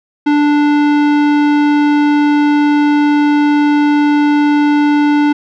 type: tone with tanh clipping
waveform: sine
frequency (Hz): 293.7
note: D4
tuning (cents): 0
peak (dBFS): -10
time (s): 0.26-5.33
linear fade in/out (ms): 10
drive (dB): 18
effects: none